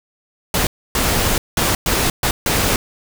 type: noise bursts at uneven times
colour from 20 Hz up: pink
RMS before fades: -17 dBFS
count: 6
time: 0.54-0.67 / 0.95-1.38 / 1.57-1.75 / 1.86-2.1 / 2.23-2.31 / 2.46-2.76 s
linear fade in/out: 2 ms
effects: none